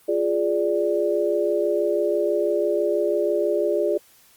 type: chord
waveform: sine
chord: D diminished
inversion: first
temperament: equal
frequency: 349.2 / 415.3 / 587.3 Hz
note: F4 / Ab4 / D5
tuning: 0 / 0 / 0 cents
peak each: -24 / -23 / -23 dBFS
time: 0.08-3.98 s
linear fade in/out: 10 ms
effects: white hiss -55 dBFS RMS until 4.36 s + Opus 32 kbps